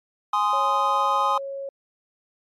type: chord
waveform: triangle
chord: Ab major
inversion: none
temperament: just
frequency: 830.6 / 1038.3 / 1245.9 Hz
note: Ab5 / C6 / Eb6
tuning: 0 / -14 / +2 cents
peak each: -23 / -21 / -21 dBFS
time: 0.33-1.38 s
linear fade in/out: 5 ms
type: tone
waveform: sine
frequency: 550 Hz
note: C#5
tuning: 14 cents flat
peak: -29 dBFS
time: 0.53-1.69 s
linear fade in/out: 2 ms
effects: MP3 64 kbps